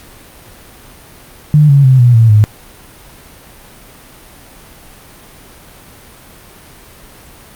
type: tone with pitch steps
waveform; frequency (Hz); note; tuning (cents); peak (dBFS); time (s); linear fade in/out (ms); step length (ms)
sine; 150 / 139.95 / 130.58 / 121.84 / 113.68 / 106.07; D3 / C#3 / C3 / B2 / A#2 / G#2; +37 / +17 / -3 / -23 / -43 / +37; -3; 1.54-2.44; 0; 150
effects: pink hiss -38 dBFS RMS until 7.55 s + Opus 48 kbps